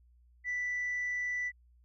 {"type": "tone", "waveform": "sine", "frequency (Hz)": 1975.5, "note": "B6", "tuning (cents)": 0, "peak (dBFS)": -30, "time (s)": [0.44, 1.52], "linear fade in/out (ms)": 50, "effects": ["tanh soft clip ceiling -29 dBFS", "added 60 Hz sine -60 dBFS peak until 1.84 s"]}